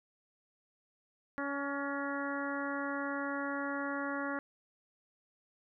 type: harmonic tone with a mistuned harmonic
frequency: 281.3 Hz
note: C#4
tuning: 26 cents sharp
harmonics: 1 / 2 / 3 / 4 / 5 / 6 / 7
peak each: -38 / -41 / -45 / -42 / -41 / -43 / -47 dBFS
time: 1.38-4.39 s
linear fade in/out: 0 ms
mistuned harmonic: 7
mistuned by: -35 cents
effects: none